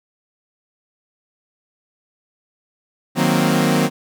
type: chord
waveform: sawtooth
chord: C half-diminished seventh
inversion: first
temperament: equal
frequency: 155.56 / 185 / 233.1 / 261.6 Hz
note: Eb3 / Gb3 / Bb3 / C4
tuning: 0 / 0 / 0 / 0 cents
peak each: -16 dBFS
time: 3.15-3.9 s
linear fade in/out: 50 ms
effects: none